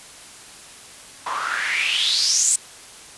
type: noise with band-pass filter sweep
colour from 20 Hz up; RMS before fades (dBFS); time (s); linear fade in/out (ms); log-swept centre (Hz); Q
white; -21; 1.26-2.56; 5; 950 to 8200; 6.5
effects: white hiss -42 dBFS RMS until 3.17 s + resampled to 24000 Hz